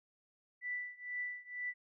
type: tone with tremolo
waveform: sine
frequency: 1975.5 Hz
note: B6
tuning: in tune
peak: -35 dBFS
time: 0.61-1.74 s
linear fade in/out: 50 ms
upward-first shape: triangle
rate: 2.1 Hz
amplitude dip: 95%
effects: none